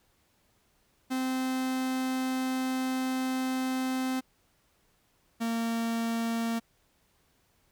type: tone pair in turn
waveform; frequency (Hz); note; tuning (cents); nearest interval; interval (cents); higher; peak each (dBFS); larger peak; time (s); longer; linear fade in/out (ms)
45% pulse; 259.2 / 229.7; C4 / A#3; -16 / -25; major second; 209; first; -28; neither; 1.1-4.21 / 5.4-6.6; first; 20
effects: pink hiss -69 dBFS RMS until 7.71 s